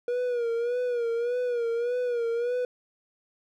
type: tone with vibrato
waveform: triangle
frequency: 479.3 Hz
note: A#4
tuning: 48 cents sharp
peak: -23 dBFS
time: 0.08-2.65 s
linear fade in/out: 2 ms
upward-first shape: sine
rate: 1.7 Hz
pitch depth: 66 cents each way
effects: none